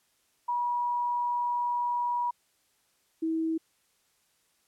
sine tone pair in turn, 966 / 323.1 Hz, B5 / E4, -39 / -35 cents, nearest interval octave + perfect fifth, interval 1896 cents, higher first, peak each -26 dBFS, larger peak neither, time 0.48-2.31 / 3.22-3.58 s, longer first, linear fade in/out 10 ms, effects white hiss -70 dBFS RMS until 4.67 s + low-pass 12000 Hz 12 dB/octave

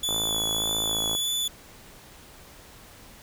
sawtooth tone with vibrato, 3442 Hz, A7, 39 cents flat, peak -22 dBFS, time 0.03-1.48 s, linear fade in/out 5 ms, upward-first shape sine, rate 1.7 Hz, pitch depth 19 cents each way
click train, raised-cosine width 1 ms, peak -19 dBFS, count 59, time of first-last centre 0.09-1.15 s, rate 54.7 Hz
effects pink hiss -49 dBFS RMS until 3.22 s

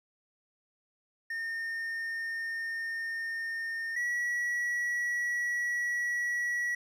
triangle tone pair in turn, 1825 / 1931.4 Hz, A#6 / B6, -37 / -39 cents, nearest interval minor second, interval 98 cents, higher second, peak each -31 / -27 dBFS, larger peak second, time 1.3-3.96 / 3.96-6.75 s, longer second, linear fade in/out 5 ms, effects none

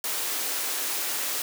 white high-pass noise, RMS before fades -29 dBFS, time 0.04-1.42 s, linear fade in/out 2 ms, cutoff 280 Hz, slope 24 dB/octave, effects none

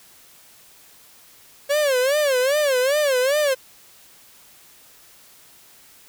45% pulse tone with vibrato, 550 Hz, C#5, 14 cents flat, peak -17 dBFS, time 1.69-3.55 s, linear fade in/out 20 ms, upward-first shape sine, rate 2.5 Hz, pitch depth 170 cents each way, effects white hiss -50 dBFS RMS until 6.08 s

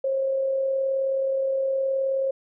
sine tone with amplitude modulation, 537 Hz, C5, 45 cents sharp, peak -20 dBFS, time 0.04-2.31 s, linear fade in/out 5 ms, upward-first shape sine, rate 39.1 Hz, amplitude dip 30%, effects none

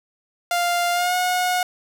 sawtooth tone with pitch glide, 698.5 to 725.6 Hz, F5 to F#5, 0 to -34 cents, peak -15 dBFS, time 0.51-1.63 s, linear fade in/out 2 ms, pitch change +66 cents, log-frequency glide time 0.92-1.15 s, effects none

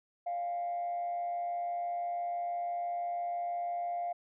sine tone with frequency modulation, 698.5 Hz, F5, in tune, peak -31 dBFS, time 0.26-4.13 s, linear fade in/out 10 ms, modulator 120 Hz, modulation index 0.25, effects tanh soft clip ceiling -29 dBFS

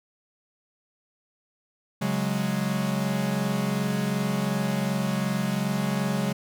45% pulse chord, C# suspended fourth, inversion none, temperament equal, 138.59 / 185 / 207.7 Hz, C#3 / F#3 / G#3, 0 / 0 / 0 cents, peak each -30 / -28 / -28 dBFS, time 2.01-6.33 s, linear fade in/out 10 ms, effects none

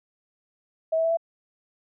sine tone with pitch steps, 644 / 651.5 / 659.1 / 666.7 Hz, E5 / E5 / E5 / E5, -41 / -20 / 0 / +19 cents, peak -20 dBFS, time 0.92-1.172 s, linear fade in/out 10 ms, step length 63 ms, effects none

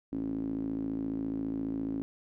sawtooth tone with band-pass filter, 54.6 Hz, A1, 13 cents flat, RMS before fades -34 dBFS, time 0.12-2.02 s, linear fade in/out 0 ms, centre 280 Hz, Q 8, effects none

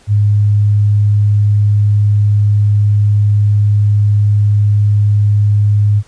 sine tone, 103.6 Hz, G#2, 4 cents flat, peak -7 dBFS, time 0.07-6.03 s, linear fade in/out 50 ms, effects pink hiss -47 dBFS RMS until 6.07 s + resampled to 22050 Hz

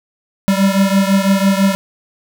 square beating tone pair, 193.3 / 199.3 Hz, G3 / G3, -24 / +29 cents, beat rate 6 Hz, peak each -13 / -16 dBFS, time 0.48-1.75 s, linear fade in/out 0 ms, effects none

